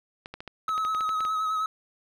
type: clicks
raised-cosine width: 0.3 ms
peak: -22 dBFS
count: 12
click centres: 0.259 / 0.34 / 0.405 / 0.477 / 0.691 / 0.779 / 0.85 / 0.948 / 1.008 / 1.092 / 1.206 / 1.251 s
type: tone with vibrato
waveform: triangle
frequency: 1279 Hz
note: D#6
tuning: 47 cents sharp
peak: -23 dBFS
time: 0.68-1.66 s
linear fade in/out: 2 ms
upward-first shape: triangle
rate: 9.7 Hz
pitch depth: 35 cents each way
effects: none